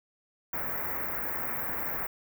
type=band-stop noise; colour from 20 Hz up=white; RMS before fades=-33 dBFS; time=0.53-2.07 s; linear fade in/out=5 ms; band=2100 to 15000 Hz; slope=48 dB/octave; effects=none